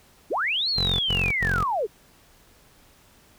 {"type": "linear two-way sweep", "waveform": "sine", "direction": "up then down", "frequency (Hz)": [220, 4435, 360.4], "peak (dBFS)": -22, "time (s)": [0.3, 1.87], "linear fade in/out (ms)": 20, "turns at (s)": 0.69}
{"type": "tone bursts", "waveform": "15% pulse", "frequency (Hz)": 45.26, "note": "F#1", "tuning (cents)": -37, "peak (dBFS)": -19, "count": 3, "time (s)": [0.76, 1.644], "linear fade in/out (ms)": 20, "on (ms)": 240, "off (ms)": 82}
{"effects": ["pink hiss -56 dBFS RMS until 3.38 s"]}